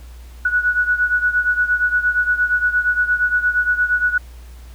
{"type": "beating tone pair", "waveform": "sine", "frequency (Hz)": [1468, 1476.6], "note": ["F#6", "F#6"], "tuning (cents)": [-14, -4], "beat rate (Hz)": 8.6, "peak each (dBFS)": [-16, -20], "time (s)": [0.45, 4.18], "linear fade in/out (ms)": 5, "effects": ["added 60 Hz sine -35 dBFS peak until 4.74 s", "pink hiss -49 dBFS RMS until 4.74 s"]}